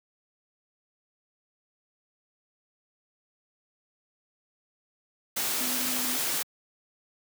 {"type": "tone in noise", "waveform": "sine", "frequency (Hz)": 251.5, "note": "B3", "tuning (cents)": 32, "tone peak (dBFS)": -36, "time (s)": [5.6, 6.17], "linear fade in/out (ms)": 10, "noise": "white", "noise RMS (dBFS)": -29, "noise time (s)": [5.36, 6.43], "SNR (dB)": -10, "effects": ["high-pass 150 Hz 12 dB/octave"]}